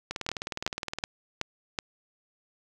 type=two click trains; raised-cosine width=0.2 ms; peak=-15 / -11 dBFS; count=19 / 5; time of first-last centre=0.11-1.038 / 0.29-1.788 s; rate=19.4 / 2.67 Hz; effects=none